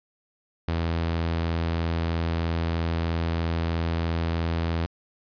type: tone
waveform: sawtooth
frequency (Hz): 83.1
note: E2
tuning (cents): +15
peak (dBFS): -20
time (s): 0.68-4.86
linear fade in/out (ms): 0
effects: resampled to 11025 Hz